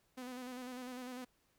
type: tone with vibrato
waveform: sawtooth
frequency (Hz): 251.5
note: B3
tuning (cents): +32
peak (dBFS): -40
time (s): 0.17-1.25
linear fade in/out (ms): 10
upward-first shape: square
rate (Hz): 10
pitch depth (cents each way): 33
effects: pink hiss -75 dBFS RMS until 1.58 s